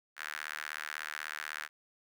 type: tone with high-pass filter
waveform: sawtooth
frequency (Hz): 76.2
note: D#2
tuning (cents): -36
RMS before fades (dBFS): -41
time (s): 0.16-1.69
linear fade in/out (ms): 50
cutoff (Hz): 1600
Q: 3.3
effects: none